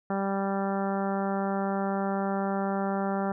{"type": "harmonic tone", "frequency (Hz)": 196, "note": "G3", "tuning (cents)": 0, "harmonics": [1, 2, 3, 4, 5, 6, 7, 8, 9], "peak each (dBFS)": [-29, -34, -34, -33, -40, -41, -39, -47, -47], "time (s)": [0.1, 3.32], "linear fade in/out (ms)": 2, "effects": []}